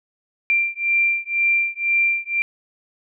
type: beating tone pair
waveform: sine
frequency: 2367 / 2369 Hz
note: D7 / D7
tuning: +13 / +14 cents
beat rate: 2 Hz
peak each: -20 dBFS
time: 0.5-2.42 s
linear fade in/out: 0 ms
effects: none